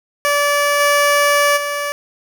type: tone with level steps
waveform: 15% pulse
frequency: 578 Hz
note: D5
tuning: 28 cents flat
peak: -7 / -5 / -13 dBFS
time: 0.25-1.92 s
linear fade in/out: 0 ms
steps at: 0.79 / 1.56 s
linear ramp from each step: 20 ms
effects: none